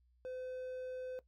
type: tone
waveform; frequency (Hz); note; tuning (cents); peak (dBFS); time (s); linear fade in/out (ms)
triangle; 510; C5; -44; -39; 0.25-1.19; 0
effects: noise-tail reverb RT60 0.1 s tail -17 dB re dry + added 61 Hz sine -68 dBFS peak until 1.27 s